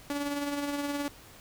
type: tone with tremolo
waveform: sawtooth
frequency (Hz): 286.6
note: D4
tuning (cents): -42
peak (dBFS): -25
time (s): 0.1-1.08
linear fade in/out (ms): 0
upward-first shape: sine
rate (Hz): 19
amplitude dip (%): 40
effects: pink hiss -52 dBFS RMS until 1.4 s